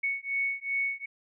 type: beating tone pair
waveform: sine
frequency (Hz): 2217 / 2219.6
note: C#7 / C#7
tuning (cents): 0 / +2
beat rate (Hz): 2.6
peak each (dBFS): -31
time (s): 0.03-1.06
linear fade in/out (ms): 10
effects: none